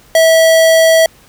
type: tone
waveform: square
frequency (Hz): 650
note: E5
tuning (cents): -24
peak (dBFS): -6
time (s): 0.15-1.06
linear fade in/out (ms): 2
effects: pink hiss -45 dBFS RMS until 1.28 s